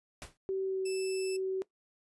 pink noise with exponential decay, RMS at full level -40 dBFS, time 0.22-0.37 s, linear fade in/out 0 ms, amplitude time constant 32 ms
sine tone with pitch glide, 383.5 to 379.5 Hz, G4 to F#4, -38 to +44 cents, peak -30 dBFS, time 0.49-1.62 s, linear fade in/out 0 ms, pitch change -18 cents, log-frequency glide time 0.64-0.81 s
10% pulse tone, 2637 Hz, E7, in tune, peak -31 dBFS, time 0.85-1.37 s, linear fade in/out 10 ms
effects noise-tail reverb RT60 0.1 s tail -18 dB re dry + resampled to 24000 Hz

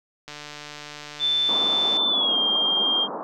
click train, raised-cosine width 0.2 ms, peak -20 dBFS, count 251, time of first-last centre 0.28-1.969 s, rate 148 Hz
sine tone with pitch glide, 3532 to 3202 Hz, A7 to G7, +6 to +36 cents, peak -19 dBFS, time 1.19-3.08 s, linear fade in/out 50 ms, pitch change -170 cents, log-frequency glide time 2.08-2.36 s
white band-pass noise, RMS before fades -32 dBFS, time 1.49-3.23 s, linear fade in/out 0 ms, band 190 to 1200 Hz, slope 48 dB/octave
effects none

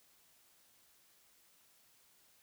silence, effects white hiss -68 dBFS RMS until 2.42 s

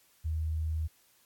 sine tone, 79.1 Hz, D#2, 29 cents sharp, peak -29 dBFS, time 0.24-0.88 s, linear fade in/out 20 ms, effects white hiss -65 dBFS RMS until 1.25 s + AAC 64 kbps

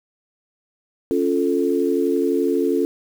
sine chord, Db augmented, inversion none, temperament equal, 277.2 / 349.2 / 440 Hz, Db4 / F4 / A4, 0 / 0 / 0 cents, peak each -21 dBFS, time 1.11-2.85 s, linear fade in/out 0 ms, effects 7-bit

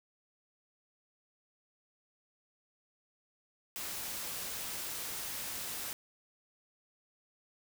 white noise, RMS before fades -40 dBFS, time 3.76-5.93 s, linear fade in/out 0 ms, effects none

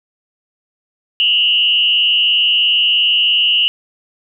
sine tone with frequency modulation, 2900 Hz, F#7, 35 cents flat, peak -10 dBFS, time 1.2-3.68 s, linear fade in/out 0 ms, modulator 157 Hz, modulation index 0.84, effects none

